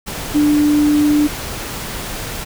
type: tone in noise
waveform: sine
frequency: 296.3 Hz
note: D4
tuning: 15 cents sharp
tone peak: -10 dBFS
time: 0.34-1.28 s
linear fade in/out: 20 ms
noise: pink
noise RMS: -26 dBFS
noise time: 0.06-2.45 s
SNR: +13 dB
effects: none